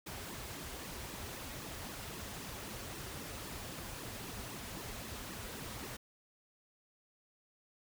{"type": "noise with flanger", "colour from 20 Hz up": "pink", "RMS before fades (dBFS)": -45, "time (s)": [0.06, 5.97], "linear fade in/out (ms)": 10, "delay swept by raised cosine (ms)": [1.3, 6.7], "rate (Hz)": 3.8, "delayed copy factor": -0.8, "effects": []}